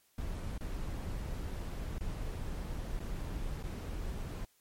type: noise with dropouts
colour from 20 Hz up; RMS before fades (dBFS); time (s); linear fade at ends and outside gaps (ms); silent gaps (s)
brown; -38; 0.18-4.45; 2; 0.579-0.608 / 1.983-2.008 / 2.993-3.002 / 3.628-3.637
effects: white hiss -70 dBFS RMS until 4.6 s + MP3 64 kbps